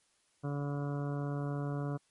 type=harmonic tone; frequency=143.2 Hz; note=D3; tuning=43 cents flat; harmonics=1 / 2 / 3 / 4 / 5 / 7 / 8 / 9 / 10; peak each=-34 / -40 / -44 / -46 / -48 / -51 / -52 / -53 / -54 dBFS; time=0.43-1.98 s; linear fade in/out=20 ms; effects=white hiss -72 dBFS RMS until 2.1 s + MP3 48 kbps